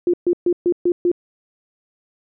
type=tone bursts; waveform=sine; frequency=351.2 Hz; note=F4; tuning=10 cents sharp; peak=-13 dBFS; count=6; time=0.07-1.116 s; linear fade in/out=2 ms; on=66 ms; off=130 ms; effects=none